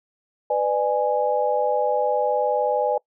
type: chord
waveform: sine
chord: G# diminished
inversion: first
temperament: just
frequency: 498.4 / 598 / 830.6 Hz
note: B4 / D5 / G#5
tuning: +16 / +31 / 0 cents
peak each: -23 dBFS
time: 0.5-2.98 s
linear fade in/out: 5 ms
effects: noise-tail reverb RT60 0.1 s tail -24 dB re dry